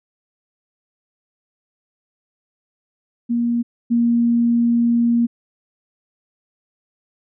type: tone pair in turn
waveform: sine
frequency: 236.7 / 235.5 Hz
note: A#3 / A#3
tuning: +27 / +18 cents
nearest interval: unison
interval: 9 cents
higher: first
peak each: -16 / -13 dBFS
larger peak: second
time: 3.29-3.63 / 3.9-5.27 s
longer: second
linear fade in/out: 20 ms
effects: none